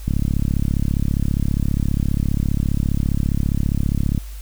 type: click train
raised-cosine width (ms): 5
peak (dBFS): -7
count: 144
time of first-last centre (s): 0.08-4.177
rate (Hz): 34.9
effects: added 50 Hz sine -30 dBFS peak until 4.41 s + white hiss -45 dBFS RMS until 4.41 s